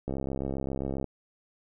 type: click train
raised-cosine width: 2 ms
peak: -19 dBFS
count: 66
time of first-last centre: 0.08-1.043 s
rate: 67.5 Hz
effects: none